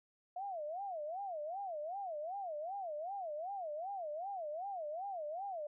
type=tone with vibrato; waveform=sine; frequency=691 Hz; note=F5; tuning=19 cents flat; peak=-39 dBFS; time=0.36-5.67 s; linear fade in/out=5 ms; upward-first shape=sine; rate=2.6 Hz; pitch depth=270 cents each way; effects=none